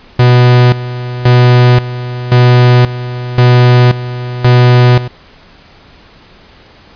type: tone with tremolo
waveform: 45% pulse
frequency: 123.47 Hz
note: B2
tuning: in tune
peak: -3 dBFS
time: 0.19-5.08 s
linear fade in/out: 5 ms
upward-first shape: square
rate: 0.94 Hz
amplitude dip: 80%
effects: pink hiss -40 dBFS RMS until 6.95 s + resampled to 11025 Hz